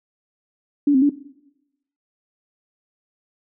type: tone with pitch steps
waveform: sine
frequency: 288 / 262.7 / 287.9 Hz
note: D4 / C4 / D4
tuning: -34 / +7 / -34 cents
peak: -12 dBFS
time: 0.87-1.095 s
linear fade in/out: 5 ms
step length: 75 ms
effects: noise-tail reverb RT60 0.9 s tail -18 dB re dry